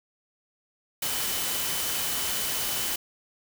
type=tone in noise; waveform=sine; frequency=3019 Hz; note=F#7; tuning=34 cents sharp; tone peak=-38 dBFS; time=1.02-2.96 s; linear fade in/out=5 ms; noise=white; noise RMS=-29 dBFS; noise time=1.02-2.96 s; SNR=-12 dB; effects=none